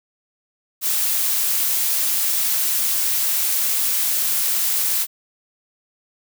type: noise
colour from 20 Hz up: blue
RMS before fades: -20 dBFS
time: 0.81-5.07 s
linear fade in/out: 50 ms
effects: none